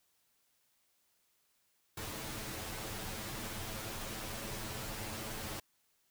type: noise with comb filter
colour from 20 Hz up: pink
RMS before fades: -42 dBFS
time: 1.97-5.6 s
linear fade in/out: 5 ms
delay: 9.2 ms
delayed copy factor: +0.9
effects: white hiss -75 dBFS RMS until 6.1 s